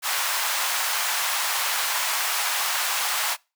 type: high-pass noise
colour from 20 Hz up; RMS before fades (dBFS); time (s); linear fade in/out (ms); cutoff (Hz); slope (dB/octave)
pink; -25; 0.02-3.37; 50; 820; 24
effects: noise-tail reverb RT60 0.3 s tail -26 dB re dry